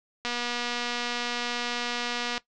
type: click train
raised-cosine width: 0.2 ms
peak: -13 dBFS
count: 514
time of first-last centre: 0.25-2.379 s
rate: 241 Hz
effects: noise-tail reverb RT60 0.1 s tail -18 dB re dry + low-pass 6000 Hz 12 dB/octave